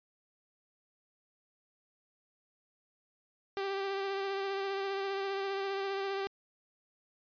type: tone with vibrato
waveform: sawtooth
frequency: 392 Hz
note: G4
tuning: in tune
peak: -29 dBFS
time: 3.57-6.27 s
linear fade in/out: 0 ms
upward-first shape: sine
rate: 15 Hz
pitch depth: 21 cents each way
effects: resampled to 11025 Hz